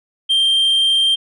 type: tone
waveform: sine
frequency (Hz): 3168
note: G7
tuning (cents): +18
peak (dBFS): -9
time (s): 0.29-1.16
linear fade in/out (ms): 20
effects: tanh soft clip ceiling -11 dBFS